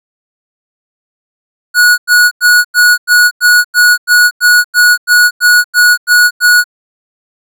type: tone bursts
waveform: square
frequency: 1459 Hz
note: F#6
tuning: 25 cents flat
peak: -4 dBFS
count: 15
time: 1.74-6.642 s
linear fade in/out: 50 ms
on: 240 ms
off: 93 ms
effects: none